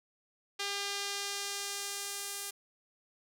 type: tone with band-pass filter sweep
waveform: sawtooth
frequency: 401.2 Hz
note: G4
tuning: 40 cents sharp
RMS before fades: -38 dBFS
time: 0.59-2.51 s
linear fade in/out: 10 ms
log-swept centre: 4100 to 9900 Hz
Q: 0.96
effects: none